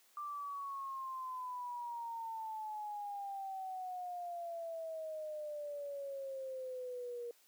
sine exponential sweep, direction down, 1186 to 473.2 Hz, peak -40 dBFS, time 0.17-7.31 s, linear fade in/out 2 ms, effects white hiss -68 dBFS RMS until 7.47 s + high-pass 300 Hz 12 dB/octave

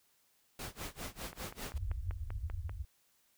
pink noise with tremolo, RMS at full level -41 dBFS, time 0.59-1.78 s, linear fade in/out 2 ms, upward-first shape sine, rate 5 Hz, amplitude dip 95%
click train, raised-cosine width 0.5 ms, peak -32 dBFS, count 8, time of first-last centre 1.33-2.695 s, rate 5.13 Hz
white low-pass noise, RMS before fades -39 dBFS, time 1.74-2.85 s, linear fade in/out 0 ms, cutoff 100 Hz, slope 96 dB/octave
effects white hiss -72 dBFS RMS until 3.37 s

